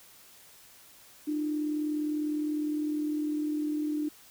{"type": "tone pair together", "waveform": "sine", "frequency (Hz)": [300.5, 340.4], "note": ["D4", "F4"], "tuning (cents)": [40, -44], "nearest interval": "major second", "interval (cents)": 216, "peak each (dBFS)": [-28, -40], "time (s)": [1.27, 4.09], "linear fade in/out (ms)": 10, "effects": ["white hiss -55 dBFS RMS until 4.3 s"]}